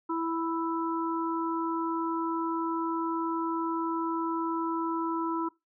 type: harmonic tone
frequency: 329.6 Hz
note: E4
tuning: in tune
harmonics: 1 / 3 / 4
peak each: -30 / -33 / -36 dBFS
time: 0.09-5.49 s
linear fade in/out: 10 ms
effects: noise-tail reverb RT60 0.2 s tail -21 dB re dry